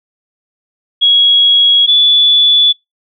sine tone pair in turn, 3322 / 3450 Hz, G#7 / A7, 0 / -35 cents, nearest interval minor second, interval 65 cents, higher second, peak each -5 dBFS, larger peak neither, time 1.01-1.87 / 1.87-2.73 s, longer neither, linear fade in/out 20 ms, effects noise-tail reverb RT60 0.2 s tail -26 dB re dry

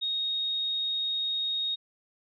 sine tone, 3735 Hz, A#7, 3 cents sharp, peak -27 dBFS, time 0.01-1.76 s, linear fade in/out 20 ms, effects none

